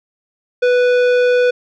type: tone with tanh clipping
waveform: sine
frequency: 493.9 Hz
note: B4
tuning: in tune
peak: -12 dBFS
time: 0.62-1.51 s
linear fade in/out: 10 ms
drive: 14 dB
effects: none